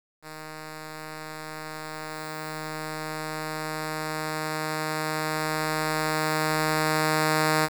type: tone with level ramp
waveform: 5% pulse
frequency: 155.56 Hz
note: D#3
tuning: in tune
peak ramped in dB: -27 to -9 dBFS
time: 0.22-7.69 s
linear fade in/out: 50 ms
effects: 8-bit